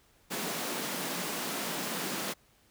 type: high-pass noise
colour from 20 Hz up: pink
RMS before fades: -35 dBFS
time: 0.3-2.34 s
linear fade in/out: 20 ms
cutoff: 160 Hz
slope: 48 dB/octave
effects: pink hiss -65 dBFS RMS until 2.7 s